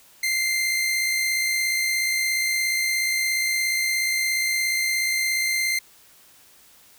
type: tone pair together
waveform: sawtooth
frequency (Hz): 2036 / 2093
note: C7 / C7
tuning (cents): -48 / 0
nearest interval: unison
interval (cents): 48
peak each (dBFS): -29 / -18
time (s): 0.23-5.79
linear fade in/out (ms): 5
effects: white hiss -53 dBFS RMS until 6.98 s